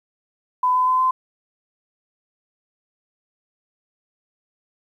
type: tone with pitch steps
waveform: sine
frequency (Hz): 1004 / 1012.7 / 1021.5 / 1030.4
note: B5 / B5 / C6 / C6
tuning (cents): +28 / +43 / -42 / -27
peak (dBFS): -15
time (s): 0.63-1.11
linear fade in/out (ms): 5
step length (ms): 120
effects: 9-bit